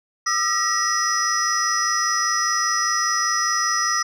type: tone cluster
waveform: sine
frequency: 1218 / 1323 / 1915 / 5110 / 5870 Hz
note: D#6 / E6 / A#6 / D#8 / F#8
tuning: -37 / +6 / +46 / +45 / -15 cents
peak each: -24 dBFS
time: 0.26-4.03 s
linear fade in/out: 10 ms
effects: tanh soft clip ceiling -12 dBFS